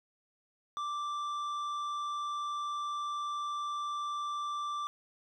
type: tone with tanh clipping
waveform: sine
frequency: 1174.7 Hz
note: D6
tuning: in tune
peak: -35 dBFS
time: 0.77-4.87 s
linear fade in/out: 0 ms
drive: 9 dB
effects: none